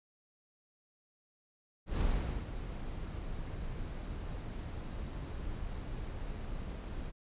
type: noise with ADSR envelope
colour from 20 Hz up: brown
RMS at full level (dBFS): -30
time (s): 1.86-7.12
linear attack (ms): 130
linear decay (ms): 460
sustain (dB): -10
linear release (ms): 36
effects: resampled to 8000 Hz